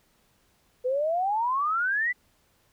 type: exponential sweep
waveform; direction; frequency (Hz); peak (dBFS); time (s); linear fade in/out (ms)
sine; up; 489.5 to 2018; -23; 0.84-2.13; 20
effects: pink hiss -66 dBFS RMS until 2.72 s